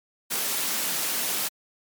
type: high-pass noise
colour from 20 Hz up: white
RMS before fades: -27 dBFS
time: 0.3-1.49 s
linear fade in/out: 20 ms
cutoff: 150 Hz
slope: 48 dB/octave
effects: MP3 96 kbps